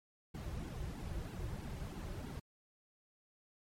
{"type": "noise with flanger", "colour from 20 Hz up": "brown", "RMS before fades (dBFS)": -43, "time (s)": [0.34, 2.4], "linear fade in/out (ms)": 10, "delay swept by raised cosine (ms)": [1.6, 4.4], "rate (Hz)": 3.1, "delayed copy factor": -0.75, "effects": ["MP3 64 kbps"]}